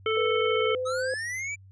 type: harmonic tone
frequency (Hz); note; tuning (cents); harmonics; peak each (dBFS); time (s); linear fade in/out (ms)
440; A4; 0; 1 / 3 / 5 / 7; -25 / -30 / -32 / -33; 0.06-0.75; 2
type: tone with pitch glide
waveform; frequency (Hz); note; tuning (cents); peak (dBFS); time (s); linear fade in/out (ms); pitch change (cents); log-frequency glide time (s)
sine; 489.1 to 516.7; B4 to C5; -17 to -22; -27; 0.17-1.14; 2; +95; 0.41-0.95
type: linear sweep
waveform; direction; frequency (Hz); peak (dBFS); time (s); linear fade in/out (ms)
square; up; 1252 to 2349; -31; 0.85-1.56; 20
effects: added 96 Hz sine -48 dBFS peak until 1.71 s + resampled to 22050 Hz